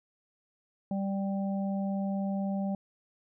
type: harmonic tone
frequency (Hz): 196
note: G3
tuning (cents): 0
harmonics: 1 / 3 / 4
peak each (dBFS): -29 / -39 / -41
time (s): 0.91-2.75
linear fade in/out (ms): 2
effects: none